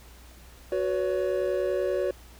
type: chord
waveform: triangle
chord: F# suspended fourth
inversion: none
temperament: equal with one note detuned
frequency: 370 / 493.9 / 564.1 Hz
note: F#4 / B4 / C#5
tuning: 0 / 0 / +30 cents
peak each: -26 / -29 / -26 dBFS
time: 0.72-2.11 s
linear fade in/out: 2 ms
effects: added 60 Hz sine -49 dBFS peak until 2.39 s + pink hiss -53 dBFS RMS until 2.39 s